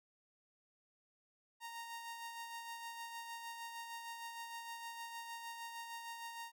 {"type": "tone with tremolo", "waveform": "sawtooth", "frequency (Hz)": 928, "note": "A#5", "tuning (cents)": -8, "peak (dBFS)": -40, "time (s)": [1.6, 6.52], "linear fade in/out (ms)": 50, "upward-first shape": "sine", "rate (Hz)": 6.5, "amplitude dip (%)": 40, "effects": []}